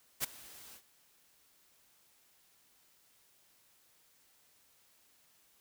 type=noise with ADSR envelope; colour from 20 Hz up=white; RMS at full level=-31 dBFS; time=0.2-0.82 s; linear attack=38 ms; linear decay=12 ms; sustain=-22 dB; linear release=74 ms; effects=white hiss -68 dBFS RMS until 5.6 s

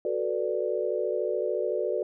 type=chord; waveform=sine; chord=B minor seventh; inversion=second; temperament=equal; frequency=370 / 440 / 493.9 / 587.3 Hz; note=F#4 / A4 / B4 / D5; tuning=0 / 0 / 0 / 0 cents; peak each=-31 dBFS; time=0.05-2.03 s; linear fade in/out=2 ms; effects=none

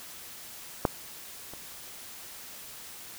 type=clicks; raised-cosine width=1 ms; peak=-8 / -28 dBFS; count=2; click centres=0.852 / 1.536 s; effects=white hiss -45 dBFS RMS until 3.18 s

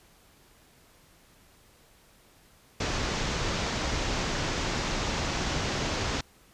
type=low-pass noise; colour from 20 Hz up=pink; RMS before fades=-30 dBFS; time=2.8-6.21 s; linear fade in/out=5 ms; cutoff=6900 Hz; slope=48 dB/octave; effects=pink hiss -59 dBFS RMS until 6.53 s + resampled to 32000 Hz

